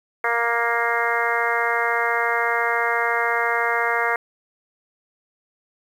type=harmonic tone; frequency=234.1 Hz; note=A#3; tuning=8 cents sharp; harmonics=2 / 3 / 4 / 5 / 6 / 7 / 8 / 9; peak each=-27 / -27 / -27 / -27 / -27 / -27 / -27 / -27 dBFS; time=0.24-4.16 s; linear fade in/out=2 ms; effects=8-bit